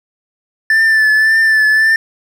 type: tone with vibrato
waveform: triangle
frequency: 1760 Hz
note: A6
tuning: in tune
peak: -6 dBFS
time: 0.7-1.96 s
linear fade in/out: 2 ms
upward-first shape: triangle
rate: 1.8 Hz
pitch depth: 38 cents each way
effects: none